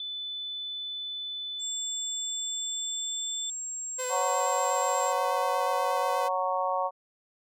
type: tone with pitch glide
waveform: sine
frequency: 3500 to 3528 Hz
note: A7 to A7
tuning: -10 to +4 cents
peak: -33 dBFS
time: 0-3.5 s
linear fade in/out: 2 ms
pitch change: +14 cents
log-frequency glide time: 2.16-3.23 s
type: tone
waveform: sine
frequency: 7540 Hz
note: A#8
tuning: 19 cents sharp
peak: -33 dBFS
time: 1.59-5.14 s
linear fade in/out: 50 ms
type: tone with vibrato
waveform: sawtooth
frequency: 508 Hz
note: B4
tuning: 49 cents sharp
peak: -28 dBFS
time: 3.98-6.29 s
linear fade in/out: 20 ms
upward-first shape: square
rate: 8.3 Hz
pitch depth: 15 cents each way
type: harmonic tone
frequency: 184.7 Hz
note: F#3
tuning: 3 cents flat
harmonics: 3 / 4 / 5 / 6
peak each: -31 / -31 / -31 / -31 dBFS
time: 4.09-6.91 s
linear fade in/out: 50 ms
effects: none